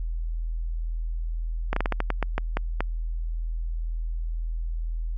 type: slowing click train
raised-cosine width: 0.5 ms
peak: -10 dBFS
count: 11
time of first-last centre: 1.73-2.806 s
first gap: 34 ms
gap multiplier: 1.24
effects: added 41 Hz sine -26 dBFS peak until 5.17 s